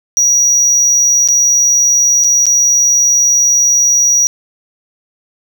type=tone with dropouts; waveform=triangle; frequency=5780 Hz; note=F#8; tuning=41 cents flat; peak=-6 dBFS; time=0.17-4.27 s; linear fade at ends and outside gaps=0 ms; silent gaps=1.276-1.286 / 2.239-2.244 / 2.456-2.466 s; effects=none